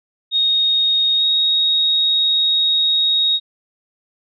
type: tone with pitch glide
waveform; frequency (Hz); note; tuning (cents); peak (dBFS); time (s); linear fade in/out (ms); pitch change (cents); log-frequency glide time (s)
sine; 3729 to 3761; A#7 to A#7; 0 to +15; -13; 0.31-3.4; 50; +15; 1.17-1.23
effects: none